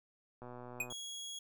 click train, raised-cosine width 1 ms, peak -35 dBFS, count 63, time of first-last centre 0.42-0.924 s, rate 123 Hz
square tone with exponential decay, 2489 Hz, D#7, in tune, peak -31 dBFS, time 0.8-0.9 s, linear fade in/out 5 ms, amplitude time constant 20 ms
25% pulse tone, 3322 Hz, G#7, in tune, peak -39 dBFS, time 0.9-1.39 s, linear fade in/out 5 ms
effects none

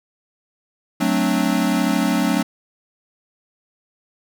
square chord, D dominant seventh, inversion first, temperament equal with one note detuned, 185.75 / 220 / 261.6 / 293.7 Hz, F#3 / A3 / C4 / D4, +7 / 0 / 0 / 0 cents, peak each -23 dBFS, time 1-2.43 s, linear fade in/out 10 ms, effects none

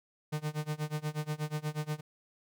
45% pulse tone with tremolo, 151.9 Hz, D#3, 41 cents flat, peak -30 dBFS, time 0.32-2.01 s, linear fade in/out 10 ms, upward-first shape sine, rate 8.3 Hz, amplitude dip 95%, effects none

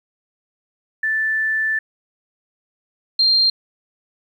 sine tone pair in turn, 1760 / 4186 Hz, A6 / C8, 0 / 0 cents, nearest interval octave + minor third, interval 1500 cents, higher second, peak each -17 / -12 dBFS, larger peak second, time 1.03-1.79 / 3.19-3.5 s, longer first, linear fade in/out 5 ms, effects 9-bit

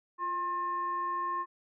sine tone with frequency modulation, 1067 Hz, C6, 34 cents sharp, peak -30 dBFS, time 0.18-1.46 s, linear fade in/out 50 ms, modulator 718 Hz, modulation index 0.37, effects none

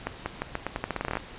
accelerating click train, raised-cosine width 0.5 ms, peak -13 dBFS, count 16, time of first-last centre 0.07-1.171 s, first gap 190 ms, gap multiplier 0.84, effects pink hiss -44 dBFS RMS until 1.38 s + resampled to 8000 Hz

